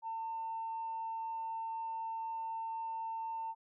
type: tone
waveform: sine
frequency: 901 Hz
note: A5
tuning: 41 cents sharp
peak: -36 dBFS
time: 0.02-3.55 s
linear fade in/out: 50 ms
effects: tanh soft clip ceiling -32 dBFS